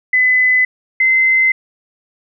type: tone pair in turn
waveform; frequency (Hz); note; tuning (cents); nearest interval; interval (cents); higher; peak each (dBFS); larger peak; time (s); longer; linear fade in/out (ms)
sine; 2013 / 2062; B6 / C7; +33 / -26; unison; 41; second; -9; neither; 0.13-0.65 / 1-1.52; neither; 5
effects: none